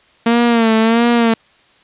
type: tone with vibrato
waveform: sawtooth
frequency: 229.5 Hz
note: A#3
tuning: 27 cents flat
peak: -6 dBFS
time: 0.26-1.34 s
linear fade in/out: 5 ms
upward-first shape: sine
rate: 1.5 Hz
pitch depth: 65 cents each way
effects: white hiss -51 dBFS RMS until 1.83 s + resampled to 8000 Hz